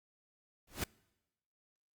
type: noise with exponential growth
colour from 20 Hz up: pink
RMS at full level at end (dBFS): -31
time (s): 0.67-0.84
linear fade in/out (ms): 5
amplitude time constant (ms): 36
effects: noise-tail reverb RT60 1.0 s tail -25 dB re dry + Opus 48 kbps